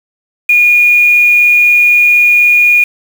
sine tone with quantisation, 2439 Hz, D#7, 35 cents flat, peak -4 dBFS, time 0.49-2.84 s, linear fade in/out 5 ms, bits 4, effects none

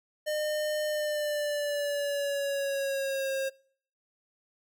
square tone with pitch glide, 607 to 537.7 Hz, D#5 to C5, -43 to +47 cents, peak -29 dBFS, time 0.26-3.5 s, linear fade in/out 20 ms, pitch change -210 cents, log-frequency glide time 0.86-3.31 s, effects noise-tail reverb RT60 0.6 s tail -26 dB re dry

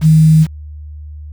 sine tone with quantisation, 157.4 Hz, D#3, 20 cents sharp, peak -4 dBFS, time 0.01-0.47 s, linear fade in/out 50 ms, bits 5, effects added 75 Hz sine -27 dBFS peak until 1.32 s

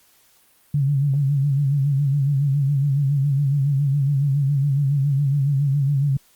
sine tone with vibrato, 140.2 Hz, C#3, 20 cents sharp, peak -16 dBFS, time 0.74-6.17 s, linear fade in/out 5 ms, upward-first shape sine, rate 7.2 Hz, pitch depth 78 cents each way, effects white hiss -57 dBFS RMS until 6.35 s + Opus 48 kbps

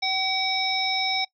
harmonic tone, 761 Hz, F#5, 48 cents sharp, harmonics 1 / 3 / 5 / 7, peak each -28 / -28 / -28 / -28 dBFS, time 0.02-1.25 s, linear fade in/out 10 ms, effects noise-tail reverb RT60 0.1 s tail -21 dB re dry

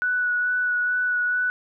sine tone with vibrato, 1476 Hz, F#6, 5 cents flat, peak -20 dBFS, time 0.02-1.5 s, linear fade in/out 0 ms, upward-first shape sine, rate 2.3 Hz, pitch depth 14 cents each way, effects none

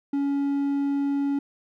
triangle tone, 280.8 Hz, C#4, 22 cents sharp, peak -20 dBFS, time 0.13-1.39 s, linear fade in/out 5 ms, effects none

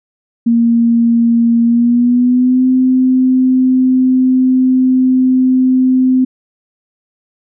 sine tone with pitch glide, 233.1 to 257.2 Hz, A#3 to C4, 0 to -30 cents, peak -7 dBFS, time 0.46-6.25 s, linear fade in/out 10 ms, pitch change +170 cents, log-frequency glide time 1.63-2.66 s, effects none

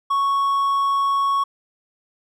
triangle tone, 1108.7 Hz, C#6, in tune, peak -15 dBFS, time 0.1-1.44 s, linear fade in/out 10 ms, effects none

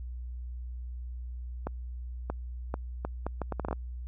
accelerating click train, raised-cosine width 1 ms, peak -18 dBFS, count 12, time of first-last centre 1.67-3.728 s, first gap 630 ms, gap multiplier 0.7, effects added 61 Hz sine -36 dBFS peak until 4.07 s

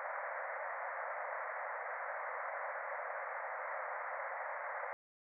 pink band-pass noise, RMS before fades -42 dBFS, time 0-4.93 s, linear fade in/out 0 ms, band 520 to 2100 Hz, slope 96 dB/octave, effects none

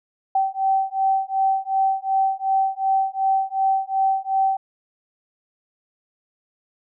sine beating tone pair, 771 / 773.7 Hz, G5 / G5, -29 / -23 cents, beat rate 2.7 Hz, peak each -21 / -21 dBFS, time 0.35-4.57 s, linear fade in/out 5 ms, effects none

